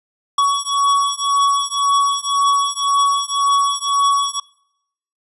square beating tone pair, 1123 / 1124.9 Hz, C#6 / C#6, +22 / +25 cents, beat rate 1.9 Hz, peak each -18 dBFS, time 0.38-4.4 s, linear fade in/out 5 ms, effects noise-tail reverb RT60 0.8 s tail -23 dB re dry + resampled to 24000 Hz

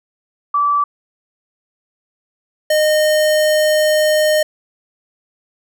sine / square tone pair in turn, 1158 / 613.4 Hz, D6 / D#5, -25 / -25 cents, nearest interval major seventh, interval 1100 cents, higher first, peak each -12 dBFS, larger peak neither, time 0.54-0.84 / 2.7-4.43 s, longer second, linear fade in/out 5 ms, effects none

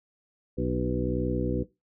harmonic tone with a mistuned harmonic, 61.74 Hz, B1, in tune, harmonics 1 / 2 / 3 / 4 / 5 / 6 / 8, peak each -33 / -33 / -33 / -33 / -33 / -33 / -33 dBFS, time 0.57-1.64 s, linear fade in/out 20 ms, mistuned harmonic 6, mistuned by +39 cents, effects noise-tail reverb RT60 0.2 s tail -17 dB re dry

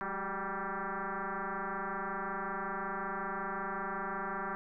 sine tone with frequency modulation, 207.7 Hz, G#3, in tune, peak -34 dBFS, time 0.01-4.55 s, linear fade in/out 0 ms, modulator 195 Hz, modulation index 7.7, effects none

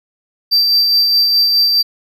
triangle tone with tremolo, 4682 Hz, D8, 6 cents flat, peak -7 dBFS, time 0.51-1.83 s, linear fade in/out 20 ms, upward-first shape sine, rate 4.8 Hz, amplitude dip 30%, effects none

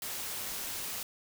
white noise, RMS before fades -38 dBFS, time 0.02-1.03 s, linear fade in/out 2 ms, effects none

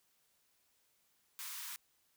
white high-pass noise, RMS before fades -45 dBFS, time 1.39-1.76 s, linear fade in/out 0 ms, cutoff 900 Hz, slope 96 dB/octave, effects white hiss -75 dBFS RMS until 2.16 s

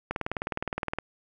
click train, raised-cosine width 0.5 ms, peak -14 dBFS, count 18, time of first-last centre 0.11-0.986 s, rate 19.4 Hz, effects none

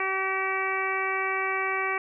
harmonic tone, 383 Hz, G4, 40 cents flat, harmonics 1 / 2 / 3 / 4 / 5 / 6 / 7, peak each -33 / -34 / -31 / -36 / -32 / -30 / -42 dBFS, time 0-1.98 s, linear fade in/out 2 ms, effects none

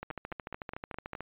two click trains, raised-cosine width 0.5 ms, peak -24 / -23 dBFS, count 6 / 17, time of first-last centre 0.11-1.152 / 0.03-1.206 s, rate 4.8 / 13.6 Hz, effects resampled to 8000 Hz

